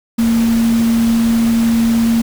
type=tone in noise; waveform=sine; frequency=229.7 Hz; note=A#3; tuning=25 cents flat; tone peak=-10 dBFS; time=0.18-2.22 s; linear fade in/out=10 ms; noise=pink; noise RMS=-26 dBFS; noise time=0.18-2.22 s; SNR=+13 dB; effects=none